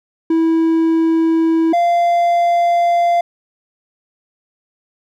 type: tone pair in turn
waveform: triangle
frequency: 326.3 / 691.4 Hz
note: E4 / F5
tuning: -18 / -18 cents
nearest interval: octave + minor second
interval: 1300 cents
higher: second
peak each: -9 dBFS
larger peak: neither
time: 0.3-1.73 / 1.73-3.21 s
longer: second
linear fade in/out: 5 ms
effects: none